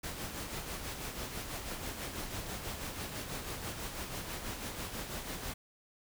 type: noise with tremolo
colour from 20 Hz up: pink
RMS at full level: -39 dBFS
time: 0.03-5.54 s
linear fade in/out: 10 ms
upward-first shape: sine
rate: 6.1 Hz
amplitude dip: 45%
effects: none